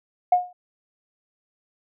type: tone with exponential decay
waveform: sine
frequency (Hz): 720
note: F#5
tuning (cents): -47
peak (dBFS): -10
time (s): 0.32-0.53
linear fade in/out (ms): 5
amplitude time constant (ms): 45
effects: tanh soft clip ceiling -6 dBFS